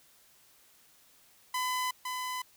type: tone with echo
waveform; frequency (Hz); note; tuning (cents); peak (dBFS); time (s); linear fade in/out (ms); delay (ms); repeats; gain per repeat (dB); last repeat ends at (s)
sawtooth; 1008; B5; +35; -26; 1.54-1.91; 5; 510; 1; -4; 2.42
effects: white hiss -62 dBFS RMS until 2.56 s